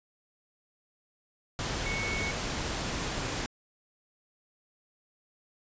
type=tone in noise; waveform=sine; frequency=2214 Hz; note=C#7; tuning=3 cents flat; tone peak=-33 dBFS; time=1.86-2.31 s; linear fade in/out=0 ms; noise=pink; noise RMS=-33 dBFS; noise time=1.59-3.46 s; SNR=-3 dB; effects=resampled to 16000 Hz